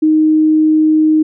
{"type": "tone", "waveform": "sine", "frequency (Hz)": 311.1, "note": "D#4", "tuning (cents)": 0, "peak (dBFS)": -7, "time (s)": [0.02, 1.23], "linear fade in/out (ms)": 10, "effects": []}